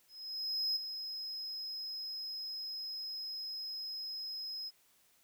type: tone with ADSR envelope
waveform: triangle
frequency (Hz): 5110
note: D#8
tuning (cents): +45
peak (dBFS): -29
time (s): 0.08-4.71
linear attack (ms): 680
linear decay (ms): 13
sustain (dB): -9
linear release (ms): 35
effects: white hiss -69 dBFS RMS until 5.23 s